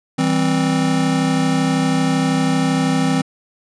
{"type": "chord", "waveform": "square", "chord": "C major", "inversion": "first", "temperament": "just", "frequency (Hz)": [163.52, 196.22, 261.6], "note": ["E3", "G3", "C4"], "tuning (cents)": [-14, 2, 0], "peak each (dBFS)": [-20, -24, -18], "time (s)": [0.18, 3.22], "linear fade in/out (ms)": 10, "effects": ["resampled to 22050 Hz"]}